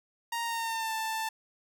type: tone with pitch glide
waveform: sawtooth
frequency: 932.3 to 886.1 Hz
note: A#5 to A5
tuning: 0 to +12 cents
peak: -27 dBFS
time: 0.32-1.29 s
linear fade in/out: 5 ms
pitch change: -88 cents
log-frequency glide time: 0.44-0.93 s
effects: none